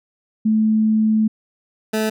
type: tone pair in turn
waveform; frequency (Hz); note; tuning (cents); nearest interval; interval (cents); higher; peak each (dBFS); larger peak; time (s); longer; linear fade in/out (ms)
sine / 20% pulse; 217.7 / 217.7; A3 / A3; -18 / -18; unison; 0; neither; -13; neither; 0.45-1.28 / 1.93-2.1; first; 10
effects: none